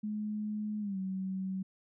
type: tone with pitch glide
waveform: sine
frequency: 211.6 to 189.61 Hz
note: G#3 to F#3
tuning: +33 to +43 cents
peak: -33 dBFS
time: 0.03-1.63 s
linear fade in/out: 10 ms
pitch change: -190 cents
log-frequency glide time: 0.8-0.98 s
effects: none